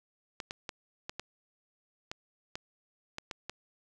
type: clicks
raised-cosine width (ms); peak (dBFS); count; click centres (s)
0.2; -20; 10; 0.402 / 0.509 / 0.692 / 1.095 / 1.196 / 2.115 / 2.555 / 3.184 / 3.312 / 3.496
effects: none